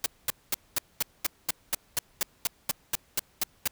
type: noise bursts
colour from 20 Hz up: white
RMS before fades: -26 dBFS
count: 16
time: 0.04-3.676 s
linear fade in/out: 2 ms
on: 21 ms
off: 220 ms
effects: pink hiss -63 dBFS RMS until 3.71 s